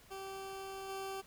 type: tone with level steps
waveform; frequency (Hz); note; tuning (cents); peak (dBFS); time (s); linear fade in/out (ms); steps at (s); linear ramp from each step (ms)
20% pulse; 387.4; G4; -20; -38 / -35; 0.1-1.22; 20; 0.88; 20
effects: pink hiss -61 dBFS RMS until 1.26 s